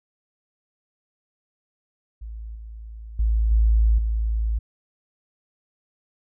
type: tone with level steps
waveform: sine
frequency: 55 Hz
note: A1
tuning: in tune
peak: -32 / -35 / -17 / -14 / -20 dBFS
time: 2.21-4.59 s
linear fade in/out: 10 ms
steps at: 2.55 / 3.19 / 3.51 / 3.98 s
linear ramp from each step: 5 ms
effects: none